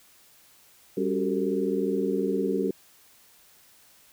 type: tone cluster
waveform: sine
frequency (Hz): 196.1 / 278.5 / 373.1 / 392.7 / 453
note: G3 / C#4 / F#4 / G4 / A#4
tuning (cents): +1 / +8 / +14 / +3 / -50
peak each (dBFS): -30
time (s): 0.97-2.71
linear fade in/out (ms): 5
effects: white hiss -57 dBFS RMS until 4.12 s